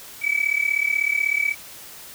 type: tone with amplitude modulation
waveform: sine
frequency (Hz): 2290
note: D7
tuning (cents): -44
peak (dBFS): -14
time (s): 0.21-1.55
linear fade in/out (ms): 50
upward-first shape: sine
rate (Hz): 36.2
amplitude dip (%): 90
effects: tanh soft clip ceiling -12 dBFS + white hiss -41 dBFS RMS until 2.14 s